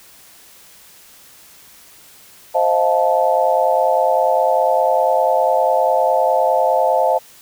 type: chord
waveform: sine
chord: F dominant seventh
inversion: second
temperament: just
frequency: 523.8 / 628.6 / 698.5 / 873.1 Hz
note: C5 / Eb5 / F5 / A5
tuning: +2 / +18 / 0 / -14 cents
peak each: -18 dBFS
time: 2.54-7.19 s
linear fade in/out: 20 ms
effects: white hiss -45 dBFS RMS until 7.41 s